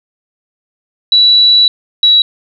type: tone pair in turn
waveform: sine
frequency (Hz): 3935 / 3901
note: B7 / B7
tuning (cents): -7 / -22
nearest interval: unison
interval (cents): 15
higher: first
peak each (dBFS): -4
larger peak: neither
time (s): 1.12-1.68 / 2.03-2.22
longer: first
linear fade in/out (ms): 2
effects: none